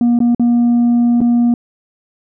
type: tone with dropouts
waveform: sine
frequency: 238.6 Hz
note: A#3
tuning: 41 cents sharp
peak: -6 dBFS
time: 0.01-1.54 s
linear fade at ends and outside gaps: 2 ms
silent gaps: 0.19-0.203 / 0.348-0.396 / 1.206-1.214 s
effects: tanh soft clip ceiling -8 dBFS